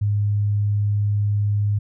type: tone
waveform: sine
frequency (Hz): 103.1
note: G#2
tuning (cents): -12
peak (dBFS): -17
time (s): 0.01-1.79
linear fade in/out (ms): 10
effects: none